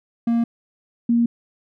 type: tone pair in turn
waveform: triangle / sine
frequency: 233.1 / 235 Hz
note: A#3 / A#3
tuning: 0 / +14 cents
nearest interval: unison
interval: 14 cents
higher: second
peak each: -14 dBFS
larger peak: neither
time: 0.27-0.44 / 1.09-1.26 s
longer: neither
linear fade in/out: 5 ms
effects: none